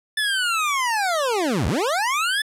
25% pulse linear two-way sweep, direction down then up, 1760 to 64.3 to 1760 Hz, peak -16 dBFS, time 0.17-2.42 s, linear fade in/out 5 ms, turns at 1.67 s, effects low-pass 11000 Hz 12 dB/octave

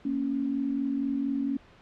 sine tone pair together, 232.9 / 277.2 Hz, A#3 / C#4, -1 / 0 cents, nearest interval minor third, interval 301 cents, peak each -32 / -27 dBFS, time 0.05-1.57 s, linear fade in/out 5 ms, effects pink hiss -55 dBFS RMS until 1.81 s + low-pass 3000 Hz 12 dB/octave

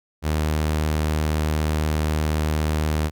sawtooth tone, 77 Hz, D#2, 17 cents flat, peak -16 dBFS, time 0.22-3.11 s, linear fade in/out 50 ms, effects none

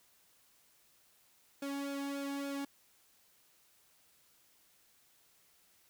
sawtooth tone with flanger, 279.5 Hz, C#4, 14 cents sharp, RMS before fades -39 dBFS, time 1.62-2.65 s, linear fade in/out 5 ms, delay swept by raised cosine 1 to 1.59 ms, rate 3.5 Hz, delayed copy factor -0.8, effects white hiss -68 dBFS RMS until 5.89 s

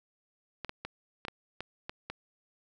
clicks, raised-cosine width 0.3 ms, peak -21 dBFS, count 8, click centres 0.647 / 0.694 / 0.85 / 1.251 / 1.283 / 1.606 / 1.895 / 2.1 s, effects none

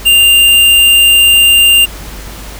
square tone, 2794 Hz, F7, in tune, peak -4 dBFS, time 0.05-1.86 s, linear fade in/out 20 ms, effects added 50 Hz sine -26 dBFS peak until 2.59 s + pink hiss -29 dBFS RMS until 2.59 s

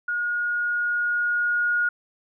sine tone with level ramp, 1438 Hz, F#6, 50 cents flat, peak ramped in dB -23 to -19 dBFS, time 0.08-1.89 s, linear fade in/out 5 ms, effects none

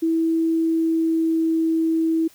sine tone with pitch glide, 326.6 to 324.5 Hz, E4 to E4, -16 to -27 cents, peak -17 dBFS, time 0.02-2.28 s, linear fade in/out 10 ms, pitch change -11 cents, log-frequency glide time 0.49-1.52 s, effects white hiss -52 dBFS RMS until 2.34 s

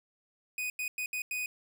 45% pulse tone bursts at uneven times, 2489 Hz, D#7, in tune, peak -32 dBFS, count 5, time 0.58-0.7 / 0.79-0.88 / 0.98-1.06 / 1.13-1.22 / 1.31-1.46 s, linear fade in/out 2 ms, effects none

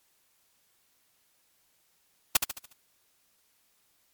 white noise with echo, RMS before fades -19 dBFS, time 2.35-2.37 s, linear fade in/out 5 ms, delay 72 ms, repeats 5, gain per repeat -7 dB, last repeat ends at 2.73 s, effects white hiss -69 dBFS RMS until 4.13 s + MP3 96 kbps

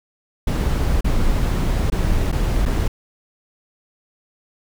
brown noise with dropouts, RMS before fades -18 dBFS, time 0.47-2.88 s, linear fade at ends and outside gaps 5 ms, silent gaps 1.009-1.044 / 1.901-1.92 / 2.317-2.325 / 2.655-2.659 s, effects none

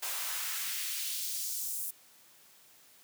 white noise with high-pass filter sweep, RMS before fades -36 dBFS, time 0.02-1.91 s, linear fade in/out 10 ms, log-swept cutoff 670 to 10000 Hz, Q 1.1, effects white hiss -60 dBFS RMS until 3.03 s + high-pass 100 Hz 12 dB/octave

